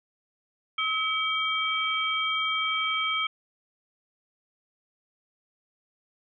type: tone cluster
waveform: sine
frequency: 1284 / 2285 / 3186 Hz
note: E6 / D7 / G7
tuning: -46 / -48 / +27 cents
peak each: -29 dBFS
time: 0.78-3.27 s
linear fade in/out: 5 ms
effects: none